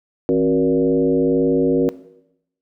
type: tone with frequency modulation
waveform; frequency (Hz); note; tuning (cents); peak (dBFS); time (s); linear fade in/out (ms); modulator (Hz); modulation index
sine; 370; F#4; 0; -13; 0.29-1.89; 0; 102; 1.4
effects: noise-tail reverb RT60 0.8 s tail -17 dB re dry